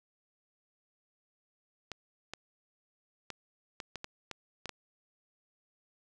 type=clicks; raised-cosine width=0.2 ms; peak=-22 dBFS; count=9; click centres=1.917 / 2.336 / 3.303 / 3.802 / 3.957 / 4.044 / 4.313 / 4.657 / 4.693 s; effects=none